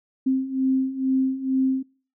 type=beating tone pair; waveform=sine; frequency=261.9 / 264.1 Hz; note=C4 / C4; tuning=+2 / +16 cents; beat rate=2.2 Hz; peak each=-25 / -21 dBFS; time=0.26-1.83 s; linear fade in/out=10 ms; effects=noise-tail reverb RT60 0.4 s tail -24 dB re dry